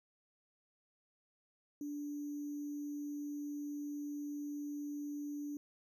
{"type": "tone with sample-and-hold", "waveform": "sine", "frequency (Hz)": 291.8, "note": "D4", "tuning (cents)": -11, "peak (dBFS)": -39, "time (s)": [1.81, 5.57], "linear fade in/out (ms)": 2, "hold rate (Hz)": 6300, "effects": []}